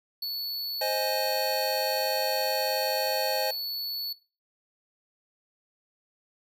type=tone; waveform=square; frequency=4435 Hz; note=C#8; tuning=in tune; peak=-30 dBFS; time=0.22-4.13 s; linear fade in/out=5 ms
type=chord; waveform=square; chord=Ab major; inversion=first; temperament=equal; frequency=523.3 / 622.3 / 830.6 Hz; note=C5 / Eb5 / Ab5; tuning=0 / 0 / 0 cents; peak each=-32 dBFS; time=0.81-3.51 s; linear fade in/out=5 ms
effects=noise-tail reverb RT60 0.3 s tail -18 dB re dry